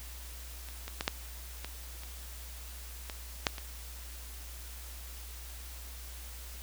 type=clicks; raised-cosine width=0.2 ms; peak=-29 / -22 / -15 / -10 / -21 / -29 / -21 / -8 / -23 dBFS; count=9; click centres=0.687 / 0.88 / 1.009 / 1.079 / 1.646 / 2.035 / 3.098 / 3.468 / 3.582 s; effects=added 60 Hz sine -44 dBFS peak until 6.62 s + white hiss -49 dBFS RMS until 6.62 s